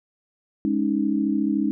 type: chord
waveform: sine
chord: Ab suspended fourth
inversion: none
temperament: equal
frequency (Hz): 207.7 / 277.2 / 311.1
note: Ab3 / Db4 / Eb4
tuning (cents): 0 / 0 / 0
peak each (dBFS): -24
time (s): 0.65-1.71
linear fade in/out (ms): 0
effects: none